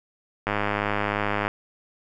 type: click train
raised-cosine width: 0.5 ms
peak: -9 dBFS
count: 105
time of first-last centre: 0.47-1.48 s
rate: 103 Hz
effects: none